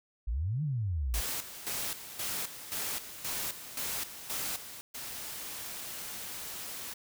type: exponential two-way sweep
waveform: sine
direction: up then down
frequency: 49.85 to 158.9 to 49.85 Hz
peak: -29 dBFS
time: 0.27-1.21 s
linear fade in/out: 10 ms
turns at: 0.63 s
type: noise with tremolo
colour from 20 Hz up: white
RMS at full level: -35 dBFS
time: 1.14-4.81 s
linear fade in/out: 0 ms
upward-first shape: square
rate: 1.9 Hz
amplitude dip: 70%
type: noise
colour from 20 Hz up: white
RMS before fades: -41 dBFS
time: 4.94-6.94 s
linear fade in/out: 10 ms
effects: none

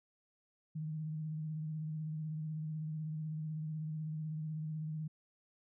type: tone with vibrato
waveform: sine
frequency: 155.56 Hz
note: D#3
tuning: in tune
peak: -37 dBFS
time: 0.75-5.08 s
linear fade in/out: 10 ms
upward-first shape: triangle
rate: 16 Hz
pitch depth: 41 cents each way
effects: none

